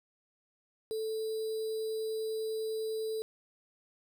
sine tone with sample-and-hold, 440 Hz, A4, in tune, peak -32 dBFS, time 0.91-3.22 s, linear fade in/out 0 ms, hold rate 4410 Hz, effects none

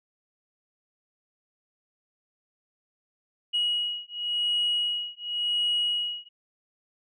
sine beating tone pair, 2902 / 2902.92 Hz, F#7 / F#7, -34 / -34 cents, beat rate 0.92 Hz, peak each -27 dBFS, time 3.53-6.29 s, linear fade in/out 20 ms, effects tanh soft clip ceiling -19 dBFS

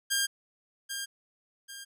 10% pulse tone with echo, 1607 Hz, G6, 43 cents sharp, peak -17 dBFS, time 0.1-0.27 s, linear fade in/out 20 ms, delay 790 ms, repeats 2, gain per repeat -8 dB, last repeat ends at 1.85 s, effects none

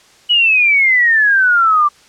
sine exponential sweep, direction down, 2955 to 1164 Hz, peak -8 dBFS, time 0.29-1.89 s, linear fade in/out 20 ms, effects white hiss -47 dBFS RMS until 2.08 s + low-pass 7000 Hz 12 dB/octave

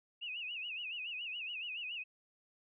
sine tone with vibrato, 2700 Hz, E7, 41 cents sharp, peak -39 dBFS, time 0.21-2.04 s, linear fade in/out 20 ms, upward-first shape sine, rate 7.1 Hz, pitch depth 150 cents each way, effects none

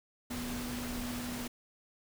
sine tone in noise, 244.2 Hz, B3, 19 cents flat, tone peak -38 dBFS, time 0.3-1.48 s, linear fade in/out 10 ms, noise pink, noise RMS -41 dBFS, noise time 0.3-1.48 s, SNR 0 dB, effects none

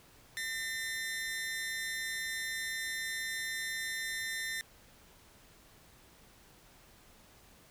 sawtooth tone pair together, 1800 / 2026 Hz, A6 / B6, +39 / +44 cents, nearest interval major second, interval 205 cents, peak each -33 / -38 dBFS, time 0.37-4.61 s, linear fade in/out 0 ms, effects pink hiss -60 dBFS RMS until 7.7 s

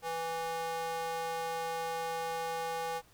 square tone with high-pass filter, 164.81 Hz, E3, in tune, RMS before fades -36 dBFS, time 0.02-3.02 s, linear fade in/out 50 ms, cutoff 660 Hz, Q 9.6, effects pink hiss -63 dBFS RMS until 3.13 s

